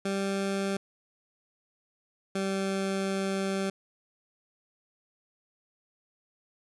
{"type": "tone pair in turn", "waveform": "20% pulse", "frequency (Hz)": [196, 193.86], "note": ["G3", "G3"], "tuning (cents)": [0, -19], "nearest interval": "unison", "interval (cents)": 19, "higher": "first", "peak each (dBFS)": -23, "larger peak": "neither", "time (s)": [[0.05, 0.77], [2.35, 3.7]], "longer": "second", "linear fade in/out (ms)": 5, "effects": ["resampled to 24000 Hz"]}